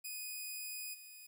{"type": "tone with level steps", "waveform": "5% pulse", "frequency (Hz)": 2486, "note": "D#7", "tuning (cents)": -2, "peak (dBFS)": [-32, -42], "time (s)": [0.04, 1.27], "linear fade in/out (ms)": 10, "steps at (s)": 0.93, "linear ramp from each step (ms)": 20, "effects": ["12-bit"]}